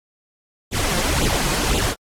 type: noise with flanger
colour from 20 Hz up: pink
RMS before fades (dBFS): -20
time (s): 0.71-1.95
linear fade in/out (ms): 50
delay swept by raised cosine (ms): 0.27 to 5.67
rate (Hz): 1.9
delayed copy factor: +0.9
effects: low-pass 11000 Hz 12 dB/octave + AAC 64 kbps